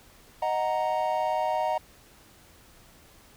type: chord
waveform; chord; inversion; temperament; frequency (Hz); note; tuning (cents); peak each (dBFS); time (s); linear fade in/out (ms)
triangle; D# minor; none; equal; 622.3 / 740 / 932.3; D#5 / F#5 / A#5; 0 / 0 / 0; -27; 0.42-1.78; 5
effects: pink hiss -55 dBFS RMS until 3.36 s